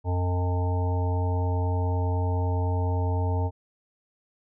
harmonic tone, 89.8 Hz, F2, 49 cents sharp, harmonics 1 / 3 / 5 / 7 / 9 / 10, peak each -23 / -36 / -35 / -38 / -38 / -36 dBFS, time 0.04-3.51 s, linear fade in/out 50 ms, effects none

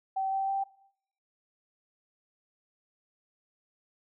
sine tone with pitch steps, 770 / 776.3 / 782.6 Hz, G5 / G5 / G5, -31 / -17 / -3 cents, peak -27 dBFS, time 0.16-0.64 s, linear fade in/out 10 ms, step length 160 ms, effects noise-tail reverb RT60 0.6 s tail -17 dB re dry

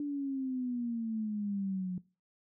sine exponential sweep, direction down, 293.7 to 179.7 Hz, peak -32 dBFS, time 0-1.98 s, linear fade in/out 2 ms, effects noise-tail reverb RT60 0.3 s tail -20 dB re dry

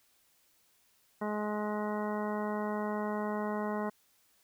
harmonic tone, 210.3 Hz, G#3, 22 cents sharp, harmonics 1 / 2 / 3 / 4 / 5 / 6 / 7 / 9, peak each -35 / -38 / -39 / -41 / -41 / -48 / -47 / -48 dBFS, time 1.21-3.9 s, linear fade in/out 10 ms, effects white hiss -69 dBFS RMS until 4.43 s

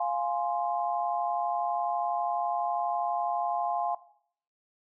sine chord, F minor, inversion none, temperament equal, 698.5 / 830.6 / 1046.5 Hz, F5 / Ab5 / C6, 0 / 0 / 0 cents, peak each -29 / -31 / -34 dBFS, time 0-3.95 s, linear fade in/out 5 ms, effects noise-tail reverb RT60 0.6 s tail -17 dB re dry

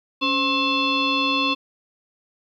sine tone with frequency modulation, 1865 Hz, A#6, in tune, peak -18 dBFS, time 0.21-1.55 s, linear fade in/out 20 ms, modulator 794 Hz, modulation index 2.4, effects 10-bit

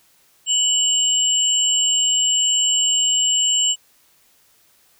sine tone pair together, 2960 / 7459 Hz, F#7 / A#8, 0 / 0 cents, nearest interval octave + major third, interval 1600 cents, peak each -18 dBFS, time 0.46-3.76 s, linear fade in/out 50 ms, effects white hiss -57 dBFS RMS until 4.99 s

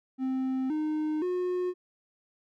triangle tone with pitch steps, 261.6 / 307.5 / 361.5 Hz, C4 / D#4 / F#4, 0 / -20 / -40 cents, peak -25 dBFS, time 0.18-1.74 s, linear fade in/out 50 ms, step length 520 ms, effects none

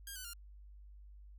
5% pulse tone with pitch steps, 1611 / 1503.1 / 1402.5 Hz, G6 / F#6 / F6, +47 / +27 / +7 cents, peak -34 dBFS, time 0.07-0.334 s, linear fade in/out 2 ms, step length 88 ms, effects added 50 Hz sine -52 dBFS peak until 1.38 s

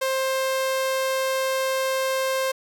sawtooth tone, 528 Hz, C5, 16 cents sharp, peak -18 dBFS, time 0.01-2.52 s, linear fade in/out 10 ms, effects none

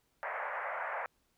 pink band-pass noise, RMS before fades -38 dBFS, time 0.23-1.06 s, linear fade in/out 0 ms, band 560 to 2100 Hz, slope 48 dB/octave, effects pink hiss -75 dBFS RMS until 1.37 s

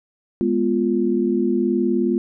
sine chord, F diminished, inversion first, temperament equal, 207.7 / 246.9 / 349.2 Hz, Ab3 / Cb4 / F4, 0 / 0 / 0 cents, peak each -22 / -21 / -20 dBFS, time 0.41-2.18 s, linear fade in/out 0 ms, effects none

